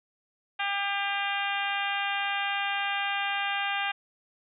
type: harmonic tone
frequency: 399.8 Hz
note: G4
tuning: 34 cents sharp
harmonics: 2 / 3 / 4 / 5 / 6 / 7 / 8 / 9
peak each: -32 / -37 / -33 / -37 / -35 / -35 / -39 / -43 dBFS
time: 0.59-3.92 s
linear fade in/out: 10 ms
effects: none